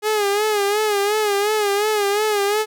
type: tone with vibrato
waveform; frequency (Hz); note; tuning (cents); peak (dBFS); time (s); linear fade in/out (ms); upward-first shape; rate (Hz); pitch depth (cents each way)
sawtooth; 415.3; G#4; 0; -13; 0.02-2.66; 50; sine; 2.8; 72
effects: none